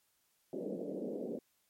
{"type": "band-pass noise", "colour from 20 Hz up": "white", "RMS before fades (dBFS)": -40, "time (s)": [0.53, 1.39], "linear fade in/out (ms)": 2, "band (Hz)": [180, 550], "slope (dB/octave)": 48, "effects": ["white hiss -75 dBFS RMS until 1.69 s", "MP3 64 kbps"]}